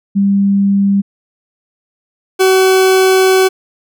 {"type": "tone pair in turn", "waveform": ["sine", "40% pulse"], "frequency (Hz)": [198.5, 377.8], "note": ["G3", "F#4"], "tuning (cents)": [22, 36], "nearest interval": "major seventh", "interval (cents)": 1114, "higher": "second", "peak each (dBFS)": [-8, -6], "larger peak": "second", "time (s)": [[0.15, 1.02], [2.39, 3.49]], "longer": "second", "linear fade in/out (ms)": 20, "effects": []}